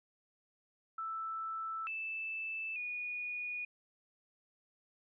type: tone with pitch steps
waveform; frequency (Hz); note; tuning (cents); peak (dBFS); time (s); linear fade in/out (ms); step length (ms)
sine; 1321 / 2637 / 2457; E6 / E7 / D#7; +3 / 0 / -22; -37; 0.98-3.65; 5; 890
effects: none